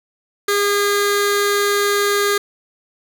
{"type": "tone with notch filter", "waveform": "15% pulse", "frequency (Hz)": 406.6, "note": "G#4", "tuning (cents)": -37, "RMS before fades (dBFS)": -17, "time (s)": [0.48, 2.38], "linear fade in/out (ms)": 5, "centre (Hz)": 830, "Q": 1.6, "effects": []}